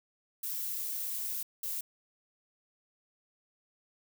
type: noise bursts at uneven times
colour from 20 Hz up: violet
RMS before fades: -36 dBFS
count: 2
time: 0.43-1.43 / 1.63-1.81 s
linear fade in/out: 5 ms
effects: none

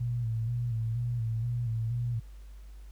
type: tone with vibrato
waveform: sine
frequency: 116.54 Hz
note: A#2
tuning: in tune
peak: -28 dBFS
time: 0-2.2 s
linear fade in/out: 10 ms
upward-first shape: square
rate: 2.1 Hz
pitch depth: 54 cents each way
effects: added 50 Hz sine -44 dBFS peak until 2.91 s + pink hiss -64 dBFS RMS until 2.91 s

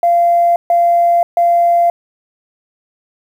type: tone bursts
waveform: sine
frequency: 690 Hz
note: F5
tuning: 21 cents flat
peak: -7 dBFS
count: 3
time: 0.03-1.9 s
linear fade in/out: 2 ms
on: 530 ms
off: 140 ms
effects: tanh soft clip ceiling -3 dBFS + 7-bit

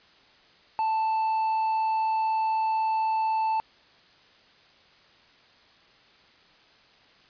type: tone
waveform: triangle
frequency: 882 Hz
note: A5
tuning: 4 cents sharp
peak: -21 dBFS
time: 0.79-3.6 s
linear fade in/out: 0 ms
effects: white hiss -57 dBFS RMS until 7.29 s + resampled to 11025 Hz

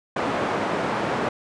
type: band-pass noise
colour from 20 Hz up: white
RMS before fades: -25 dBFS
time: 0.16-1.29 s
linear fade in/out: 5 ms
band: 140 to 1000 Hz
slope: 12 dB/octave
effects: resampled to 22050 Hz

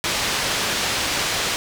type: low-pass noise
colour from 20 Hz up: white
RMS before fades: -23 dBFS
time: 0.04-1.56 s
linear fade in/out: 0 ms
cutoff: 5100 Hz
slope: 12 dB/octave
effects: none

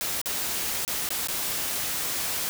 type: noise with dropouts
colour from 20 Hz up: white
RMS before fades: -29 dBFS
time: 0.01-2.49 s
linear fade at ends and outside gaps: 0 ms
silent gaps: 0.215-0.258 / 0.85-0.878 / 1.089-1.105 / 1.272-1.285 s
effects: none

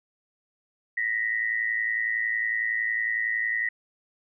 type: tone pair together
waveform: sine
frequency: 1864.7 / 1975.6 Hz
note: A#6 / B6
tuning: 0 / 0 cents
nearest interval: minor second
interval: 100 cents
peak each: -27 dBFS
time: 0.97-3.69 s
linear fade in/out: 5 ms
effects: none

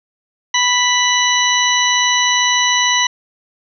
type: harmonic tone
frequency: 987.8 Hz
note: B5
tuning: in tune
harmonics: 1 / 2 / 3 / 4 / 6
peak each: -18 / -17 / -18 / -20 / -19 dBFS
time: 0.54-3.07 s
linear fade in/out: 5 ms
effects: none

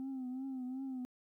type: tone with vibrato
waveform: sine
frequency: 260 Hz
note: C4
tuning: 11 cents flat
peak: -36 dBFS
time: 0-1.05 s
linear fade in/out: 0 ms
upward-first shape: triangle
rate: 2.7 Hz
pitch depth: 77 cents each way
effects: tanh soft clip ceiling -37 dBFS + 13-bit

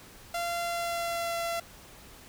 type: tone with pitch glide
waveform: sawtooth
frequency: 688 to 678.1 Hz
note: F5 to E5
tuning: -26 to +49 cents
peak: -26 dBFS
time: 0.34-1.6 s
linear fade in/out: 5 ms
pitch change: -25 cents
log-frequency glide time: 0.61-1.38 s
effects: pink hiss -51 dBFS RMS until 2.28 s

